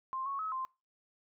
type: tone with pitch steps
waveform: sine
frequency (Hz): 1052 / 1105 / 1283 / 1046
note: C6 / C#6 / E6 / C6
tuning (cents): +9 / -6 / -47 / -1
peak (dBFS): -34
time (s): 0.13-0.65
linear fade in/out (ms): 0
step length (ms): 130
effects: noise-tail reverb RT60 0.3 s tail -25 dB re dry